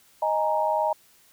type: chord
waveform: sine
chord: D# suspended fourth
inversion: none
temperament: equal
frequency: 622.3 / 830.6 / 932.3 Hz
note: D#5 / G#5 / A#5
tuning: 0 / 0 / 0 cents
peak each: -25 / -27 / -25 dBFS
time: 0.22-0.93 s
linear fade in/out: 5 ms
effects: white hiss -58 dBFS RMS until 1.32 s